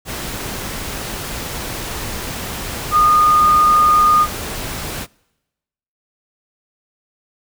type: tone in noise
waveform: sine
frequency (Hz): 1224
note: D#6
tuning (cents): -29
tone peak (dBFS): -9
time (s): 2.91-4.27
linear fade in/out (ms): 50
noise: pink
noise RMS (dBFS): -26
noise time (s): 0.05-5.07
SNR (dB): +14
effects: noise-tail reverb RT60 1.0 s tail -26 dB re dry